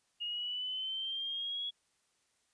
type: linear sweep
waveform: sine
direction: up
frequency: 2852 to 3359 Hz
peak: -35 dBFS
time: 0.2-1.71 s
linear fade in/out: 20 ms
effects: white hiss -75 dBFS RMS until 2.53 s + resampled to 22050 Hz